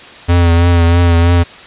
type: tone with vibrato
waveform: square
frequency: 85.7 Hz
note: F2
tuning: 32 cents flat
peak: -7 dBFS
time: 0.28-1.44 s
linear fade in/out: 20 ms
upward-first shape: triangle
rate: 3.1 Hz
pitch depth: 39 cents each way
effects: white hiss -34 dBFS RMS until 1.66 s + resampled to 8000 Hz